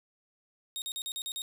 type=tone bursts; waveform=sawtooth; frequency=3729 Hz; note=A#7; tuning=in tune; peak=-31 dBFS; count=7; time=0.76-1.419 s; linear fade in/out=0 ms; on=59 ms; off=41 ms; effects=none